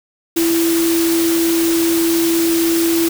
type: tone in noise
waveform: sine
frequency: 333.1 Hz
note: E4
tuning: 18 cents sharp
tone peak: -13 dBFS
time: 0.36-3.09 s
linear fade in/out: 10 ms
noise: white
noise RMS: -22 dBFS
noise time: 0.36-3.09 s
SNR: +6 dB
effects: none